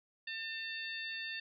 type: harmonic tone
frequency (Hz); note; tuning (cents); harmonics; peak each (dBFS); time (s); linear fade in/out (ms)
899; A5; +37; 2 / 3 / 4 / 5; -42 / -44 / -46 / -48; 0.27-1.4; 5
effects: none